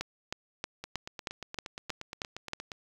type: two click trains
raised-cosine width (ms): 0.2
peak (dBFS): -22 / -16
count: 17 / 9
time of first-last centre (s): 0.84-2.718 / 0.01-2.534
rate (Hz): 8.52 / 3.17
effects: 8-bit